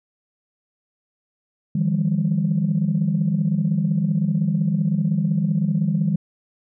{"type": "tone cluster", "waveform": "sine", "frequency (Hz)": [154.4, 170.1, 200.1], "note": ["D#3", "F3", "G3"], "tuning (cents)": [-13, -45, 36], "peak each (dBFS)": [-21, -22, -21], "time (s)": [1.75, 6.16], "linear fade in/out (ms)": 5, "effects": ["tanh soft clip ceiling -10 dBFS"]}